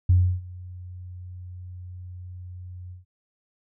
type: tone with ADSR envelope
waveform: sine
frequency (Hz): 90.3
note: F#2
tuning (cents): -42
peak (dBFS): -12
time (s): 0.09-3.05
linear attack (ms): 7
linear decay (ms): 310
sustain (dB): -24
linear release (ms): 140
effects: tanh soft clip ceiling -8 dBFS